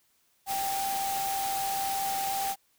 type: tone in noise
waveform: sine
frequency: 784 Hz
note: G5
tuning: in tune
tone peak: -29 dBFS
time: 0.46-2.56 s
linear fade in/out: 50 ms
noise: white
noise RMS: -35 dBFS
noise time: 0.46-2.56 s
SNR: +3 dB
effects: white hiss -69 dBFS RMS until 2.78 s